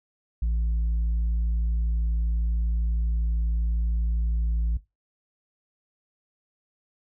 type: tone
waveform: sine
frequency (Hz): 56.3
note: A1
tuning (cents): +40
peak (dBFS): -19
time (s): 0.42-4.77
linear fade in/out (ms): 5
effects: noise-tail reverb RT60 0.2 s tail -18 dB re dry + tanh soft clip ceiling -21 dBFS